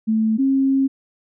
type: tone pair in turn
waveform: sine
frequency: 220 / 269.6 Hz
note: A3 / C#4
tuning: 0 / -48 cents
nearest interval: major third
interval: 352 cents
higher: second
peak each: -15 / -14 dBFS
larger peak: second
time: 0.07-0.38 / 0.38-0.88 s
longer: second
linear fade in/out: 20 ms
effects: none